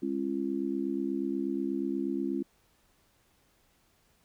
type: harmonic tone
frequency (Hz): 68.3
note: C#2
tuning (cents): -25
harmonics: 3 / 4 / 5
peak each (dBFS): -36 / -32 / -33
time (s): 0.02-2.43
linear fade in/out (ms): 10
effects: pink hiss -68 dBFS RMS until 4.24 s